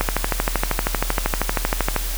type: click train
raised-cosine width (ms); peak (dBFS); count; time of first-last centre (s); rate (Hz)
0.5; -3; 26; 0.01-1.963; 12.8
effects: added 40 Hz sine -23 dBFS peak until 2.17 s + white hiss -30 dBFS RMS until 2.17 s

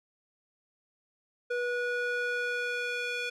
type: tone with band-pass filter sweep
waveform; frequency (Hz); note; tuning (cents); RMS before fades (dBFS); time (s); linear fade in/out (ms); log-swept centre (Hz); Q
square; 486.6; B4; -26; -32; 1.5-3.3; 10; 1000 to 2500; 1.6
effects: none

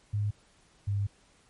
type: tone pair in turn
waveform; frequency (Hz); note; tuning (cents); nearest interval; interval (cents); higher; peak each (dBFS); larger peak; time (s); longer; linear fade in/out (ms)
sine; 103.6 / 100.71; G#2 / G2; -4 / +47; unison; 49; first; -26; neither; 0.13-0.31 / 0.87-1.07; second; 10
effects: pink hiss -63 dBFS RMS until 1.49 s + MP3 48 kbps

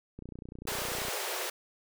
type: click train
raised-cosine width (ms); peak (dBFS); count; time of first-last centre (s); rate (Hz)
3; -30; 28; 0.19-1.084; 30.2
type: high-pass noise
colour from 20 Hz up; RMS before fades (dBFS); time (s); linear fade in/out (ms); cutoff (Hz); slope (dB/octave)
pink; -35; 0.67-1.5; 5; 360; 96
effects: none

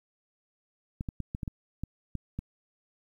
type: clicks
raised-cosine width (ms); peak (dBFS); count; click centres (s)
5; -21; 9; 1.009 / 1.088 / 1.203 / 1.349 / 1.432 / 1.478 / 1.836 / 2.153 / 2.39
effects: 10-bit

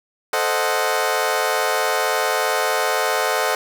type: chord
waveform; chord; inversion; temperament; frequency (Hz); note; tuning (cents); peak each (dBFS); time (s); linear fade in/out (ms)
20% pulse; A diminished seventh; none; equal; 440 / 523.3 / 622.3 / 740; A4 / C5 / Eb5 / Gb5; 0 / 0 / 0 / 0; -19; 0.33-3.55; 2
effects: none

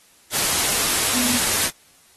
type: tone in noise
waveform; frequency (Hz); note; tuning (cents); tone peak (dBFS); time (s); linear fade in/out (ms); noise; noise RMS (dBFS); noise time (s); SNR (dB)
sine; 246.8; B3; -1; -25; 1.12-1.4; 50; white; -20; 0.31-1.71; -8
effects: white hiss -54 dBFS RMS until 2.16 s + AAC 32 kbps

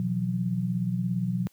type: chord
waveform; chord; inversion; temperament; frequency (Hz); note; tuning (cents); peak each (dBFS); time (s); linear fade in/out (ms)
sine; B suspended fourth; none; equal with one note detuned; 123.47 / 164.81 / 181.82; B2 / E3 / F#3; 0 / 0 / -30; -29 / -33 / -27; 0-1.47; 0
effects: white hiss -64 dBFS RMS until 1.52 s + high-pass 80 Hz 12 dB/octave

